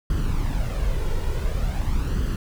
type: noise with flanger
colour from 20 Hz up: brown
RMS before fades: -23 dBFS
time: 0.1-2.36 s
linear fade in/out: 2 ms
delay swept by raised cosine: 0.64 to 2.14 ms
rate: 0.47 Hz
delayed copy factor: +0.55
effects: none